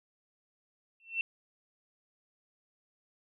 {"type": "tone with exponential growth", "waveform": "sine", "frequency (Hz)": 2695, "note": "E7", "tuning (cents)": 38, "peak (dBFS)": -25, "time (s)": [1, 1.21], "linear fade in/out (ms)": 1, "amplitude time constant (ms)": 44, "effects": []}